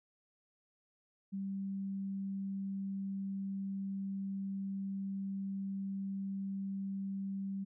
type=tone; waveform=sine; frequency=195.2 Hz; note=G3; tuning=7 cents flat; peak=-36 dBFS; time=1.32-7.65 s; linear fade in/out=20 ms; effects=none